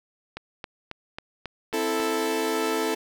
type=click train; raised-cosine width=0.3 ms; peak=-18 dBFS; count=7; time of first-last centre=0.37-2 s; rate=3.68 Hz
type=chord; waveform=sawtooth; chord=A minor; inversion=first; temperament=equal; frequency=261.6 / 329.6 / 440 Hz; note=C4 / E4 / A4; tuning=0 / 0 / 0 cents; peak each=-28 / -25 / -22 dBFS; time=1.73-2.95 s; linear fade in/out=10 ms
effects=none